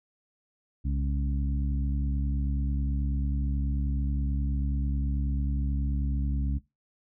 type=harmonic tone with a mistuned harmonic; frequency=69.3 Hz; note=C#2; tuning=in tune; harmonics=1 / 2 / 3 / 4; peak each=-27 / -33 / -37 / -39 dBFS; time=0.84-6.59 s; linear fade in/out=20 ms; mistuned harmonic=1; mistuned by=-95 cents; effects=noise-tail reverb RT60 0.2 s tail -17 dB re dry